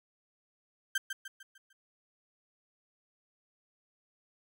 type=tone with echo; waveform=35% pulse; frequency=1568 Hz; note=G6; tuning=in tune; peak=-26 dBFS; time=0.95-0.98 s; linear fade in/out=5 ms; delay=150 ms; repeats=5; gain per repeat=-7 dB; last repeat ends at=1.73 s; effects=none